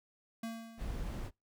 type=tone with exponential decay; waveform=square; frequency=227.4 Hz; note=A#3; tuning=43 cents flat; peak=-37 dBFS; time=0.43-1.26 s; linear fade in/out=5 ms; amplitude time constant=180 ms
type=noise; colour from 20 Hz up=brown; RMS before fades=-39 dBFS; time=0.77-1.31 s; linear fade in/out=50 ms
effects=noise-tail reverb RT60 0.2 s tail -24 dB re dry